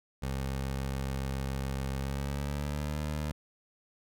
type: tone with pitch glide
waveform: 20% pulse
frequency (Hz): 67.1 to 75.32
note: C2 to D2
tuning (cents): +44 to +44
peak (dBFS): -27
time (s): 0.22-3.32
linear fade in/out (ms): 10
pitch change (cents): +200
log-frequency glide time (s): 1.94-3.01
effects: none